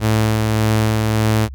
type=tone with tremolo; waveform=sawtooth; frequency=109.3 Hz; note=A2; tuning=11 cents flat; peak=-9 dBFS; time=0-1.49 s; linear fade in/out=50 ms; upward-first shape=sine; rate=1.7 Hz; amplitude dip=25%; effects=added 67 Hz sine -29 dBFS peak until 1.54 s